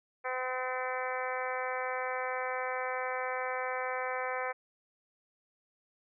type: harmonic tone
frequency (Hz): 255.5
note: C4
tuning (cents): -41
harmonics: 2 / 3 / 4 / 5 / 6 / 7 / 8 / 9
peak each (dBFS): -37 / -39 / -40 / -41 / -42 / -42 / -43 / -44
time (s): 0.24-4.53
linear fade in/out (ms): 20
effects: none